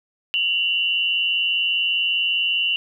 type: tone pair together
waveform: sine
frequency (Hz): 2765 / 2945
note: F7 / F#7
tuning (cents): -18 / -9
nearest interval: minor second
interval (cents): 109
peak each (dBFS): -21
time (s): 0.34-2.76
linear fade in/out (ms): 0
effects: none